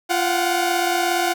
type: tone cluster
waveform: sawtooth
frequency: 346.1 / 717 / 754 Hz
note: F4 / F5 / F#5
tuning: -16 / +45 / +32 cents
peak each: -19 dBFS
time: 0.09-1.34 s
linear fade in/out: 20 ms
effects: none